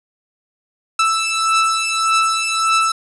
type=beating tone pair; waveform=sawtooth; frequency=1318.5 / 1320.2 Hz; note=E6 / E6; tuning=0 / +2 cents; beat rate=1.7 Hz; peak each=-15 / -13 dBFS; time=0.99-2.92 s; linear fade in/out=5 ms; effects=resampled to 24000 Hz + 7-bit